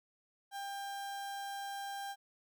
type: tone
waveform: 35% pulse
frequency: 796 Hz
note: G5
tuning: 26 cents sharp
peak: -38 dBFS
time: 0.51-2.16 s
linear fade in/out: 50 ms
effects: none